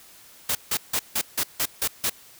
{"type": "noise bursts", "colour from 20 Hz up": "white", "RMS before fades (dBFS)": -24, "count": 8, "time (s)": [0.49, 2.098], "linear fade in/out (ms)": 5, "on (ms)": 61, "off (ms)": 160, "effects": ["white hiss -50 dBFS RMS until 2.39 s"]}